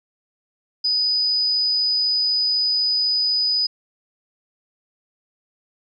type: tone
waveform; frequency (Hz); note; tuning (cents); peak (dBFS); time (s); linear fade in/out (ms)
sine; 4978; D#8; 0; -17; 0.84-3.67; 10
effects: none